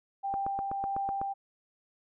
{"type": "tone with tremolo", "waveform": "sine", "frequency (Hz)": 789, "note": "G5", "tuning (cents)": 11, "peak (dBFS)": -29, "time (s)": [0.23, 1.34], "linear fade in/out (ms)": 20, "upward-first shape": "triangle", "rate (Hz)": 1.6, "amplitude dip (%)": 25}
{"type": "click train", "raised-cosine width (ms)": 1, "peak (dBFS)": -23, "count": 8, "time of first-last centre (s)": [0.34, 1.215], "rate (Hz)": 8}
{"effects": []}